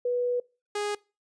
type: tone pair in turn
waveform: sine / sawtooth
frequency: 490 / 413.6 Hz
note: B4 / G#4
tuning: -14 / -7 cents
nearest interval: minor third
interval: 293 cents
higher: first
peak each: -24 dBFS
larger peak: neither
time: 0.05-0.4 / 0.75-0.95 s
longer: first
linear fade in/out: 5 ms
effects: noise-tail reverb RT60 0.3 s tail -23 dB re dry + resampled to 22050 Hz